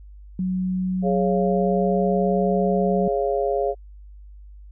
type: tone with pitch glide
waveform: sine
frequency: 185 to 187.15 Hz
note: F#3 to F#3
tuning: 0 to +20 cents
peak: -21 dBFS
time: 0.39-3.08 s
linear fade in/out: 2 ms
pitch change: +20 cents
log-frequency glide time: 0.73-2.06 s
type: harmonic tone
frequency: 138.5 Hz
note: C#3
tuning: 1 cent flat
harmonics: 3 / 4 / 5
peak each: -23 / -24 / -25 dBFS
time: 1.02-3.75 s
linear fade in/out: 50 ms
effects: added 50 Hz sine -40 dBFS peak until 4.71 s